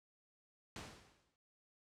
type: noise with exponential decay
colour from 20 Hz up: pink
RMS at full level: -45 dBFS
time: 0.76-1.36 s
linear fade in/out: 1 ms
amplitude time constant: 130 ms
effects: high-pass 60 Hz 12 dB/octave + low-pass 7000 Hz 12 dB/octave